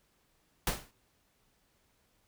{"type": "noise with exponential decay", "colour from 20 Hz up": "pink", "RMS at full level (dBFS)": -27, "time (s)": [0.67, 0.91], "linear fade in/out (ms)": 2, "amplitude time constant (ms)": 51, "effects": ["pink hiss -72 dBFS RMS until 2.27 s"]}